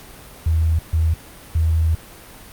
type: tone bursts at uneven times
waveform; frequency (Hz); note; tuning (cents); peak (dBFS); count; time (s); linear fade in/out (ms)
sine; 80.6; E2; -38; -14; 3; 0.46-0.79 / 0.93-1.14 / 1.55-1.95; 5
effects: pink hiss -41 dBFS RMS until 2.52 s + Opus 48 kbps